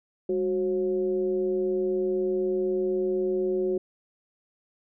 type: tone with frequency modulation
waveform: sine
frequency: 370 Hz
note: F#4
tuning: in tune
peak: -23 dBFS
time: 0.29-3.78 s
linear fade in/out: 5 ms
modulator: 168 Hz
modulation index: 0.56
effects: none